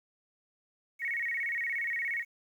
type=tone with vibrato; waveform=sine; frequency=2039 Hz; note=C7; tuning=45 cents flat; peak=-30 dBFS; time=0.99-2.25 s; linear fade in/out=50 ms; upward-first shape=square; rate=17 Hz; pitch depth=140 cents each way; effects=10-bit